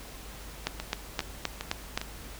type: two click trains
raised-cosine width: 0.2 ms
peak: -16 / -10 dBFS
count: 4 / 6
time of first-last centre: 0.8-2.015 / 0.67-1.975 s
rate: 2.47 / 3.83 Hz
effects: added 50 Hz sine -45 dBFS peak until 2.39 s + pink hiss -46 dBFS RMS until 2.39 s

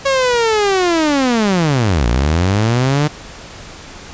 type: linear two-way sweep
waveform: sawtooth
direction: down then up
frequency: 554 to 55 to 152.8 Hz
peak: -8 dBFS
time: 0.05-3.08 s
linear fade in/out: 10 ms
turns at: 2.07 s
effects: pink hiss -34 dBFS RMS until 4.13 s + resampled to 16000 Hz

